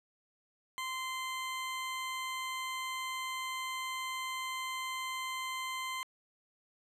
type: tone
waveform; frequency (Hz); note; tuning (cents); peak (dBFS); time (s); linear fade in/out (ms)
20% pulse; 1039; C6; -12; -31; 0.78-6.03; 0
effects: low-pass 12000 Hz 12 dB/octave